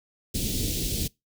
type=band-stop noise; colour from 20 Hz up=pink; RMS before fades=-28 dBFS; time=0.34-1.08 s; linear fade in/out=10 ms; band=400 to 3200 Hz; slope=24 dB/octave; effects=noise-tail reverb RT60 0.2 s tail -24 dB re dry